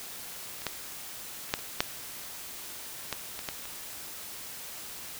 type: clicks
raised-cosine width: 0.2 ms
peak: -25 / -12 / -27 / -8 / -24 / -6 / -13 / -20 / -15 / -23 dBFS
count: 10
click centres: 0.619 / 0.667 / 1.492 / 1.539 / 1.59 / 1.805 / 3.127 / 3.391 / 3.488 / 3.655 s
effects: white hiss -42 dBFS RMS until 5.19 s